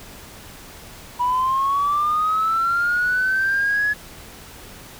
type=linear sweep; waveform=sine; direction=up; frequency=971 to 1700 Hz; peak=-16 dBFS; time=1.19-3.94 s; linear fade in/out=20 ms; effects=tanh soft clip ceiling -13 dBFS + pink hiss -41 dBFS RMS until 4.99 s